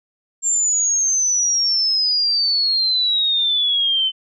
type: exponential sweep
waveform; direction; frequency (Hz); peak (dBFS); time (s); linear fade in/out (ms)
sine; down; 7410 to 3047; -15; 0.42-4.12; 50
effects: none